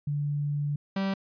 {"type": "tone pair in turn", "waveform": ["sine", "45% pulse"], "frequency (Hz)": [145.5, 194.22], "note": ["D3", "G3"], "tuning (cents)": [-16, -16], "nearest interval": "perfect fourth", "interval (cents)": 500, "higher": "second", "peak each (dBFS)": -26, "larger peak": "neither", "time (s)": [[0.07, 0.76], [0.96, 1.14]], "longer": "first", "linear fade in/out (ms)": 5, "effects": ["resampled to 11025 Hz"]}